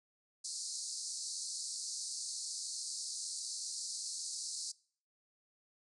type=band-pass noise; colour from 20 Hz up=pink; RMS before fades=-42 dBFS; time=0.44-4.72 s; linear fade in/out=10 ms; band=4200 to 9600 Hz; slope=96 dB/octave; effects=noise-tail reverb RT60 0.5 s tail -23 dB re dry